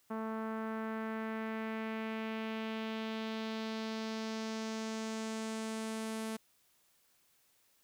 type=tone with low-pass filter sweep; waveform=sawtooth; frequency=221.1 Hz; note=A3; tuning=9 cents sharp; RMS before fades=-39 dBFS; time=0.1-6.37 s; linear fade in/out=10 ms; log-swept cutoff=1200 to 11000 Hz; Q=1.8; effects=white hiss -71 dBFS RMS until 7.83 s